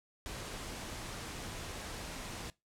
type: noise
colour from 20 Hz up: pink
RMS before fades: -43 dBFS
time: 0.26-2.5 s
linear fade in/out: 0 ms
effects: noise-tail reverb RT60 0.2 s tail -21 dB re dry + low-pass 10000 Hz 12 dB/octave